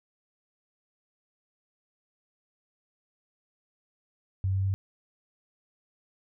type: tone with pitch steps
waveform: sine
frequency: 95.4 / 96.17 / 96.96 Hz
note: G2 / G2 / G2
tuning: -47 / -33 / -18 cents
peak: -24 dBFS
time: 4.44-4.74 s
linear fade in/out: 0 ms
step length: 100 ms
effects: none